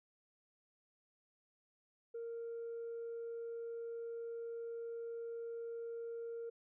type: tone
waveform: sine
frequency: 463.9 Hz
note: A#4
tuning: 8 cents flat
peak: -40 dBFS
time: 2.14-6.5 s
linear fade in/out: 10 ms
effects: tanh soft clip ceiling -39 dBFS